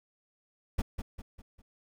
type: noise with echo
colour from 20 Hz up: brown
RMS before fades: -28 dBFS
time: 0.78-0.82 s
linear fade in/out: 10 ms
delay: 200 ms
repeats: 4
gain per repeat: -7 dB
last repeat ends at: 1.62 s
effects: none